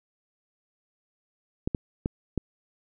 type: clicks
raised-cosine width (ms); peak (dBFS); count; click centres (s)
3; -13; 4; 1.675 / 1.748 / 2.059 / 2.377
effects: none